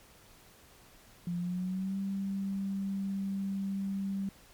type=tone with pitch glide; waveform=sine; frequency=174.3 to 195.65 Hz; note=F3 to G3; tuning=-3 to -3 cents; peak=-31 dBFS; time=1.27-4.29 s; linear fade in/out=2 ms; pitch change=+200 cents; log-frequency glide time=1.37-1.98 s; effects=pink hiss -58 dBFS RMS until 4.53 s + MP3 96 kbps